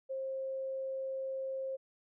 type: tone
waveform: sine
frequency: 532 Hz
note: C5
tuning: 29 cents sharp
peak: -35 dBFS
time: 0.09-1.77 s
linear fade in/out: 20 ms
effects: none